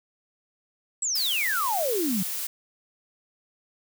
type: exponential sweep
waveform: sine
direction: down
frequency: 8000 to 174.61 Hz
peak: -24 dBFS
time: 1.02-2.23 s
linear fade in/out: 5 ms
type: noise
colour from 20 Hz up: blue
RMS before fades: -31 dBFS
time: 1.15-2.47 s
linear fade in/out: 5 ms
effects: none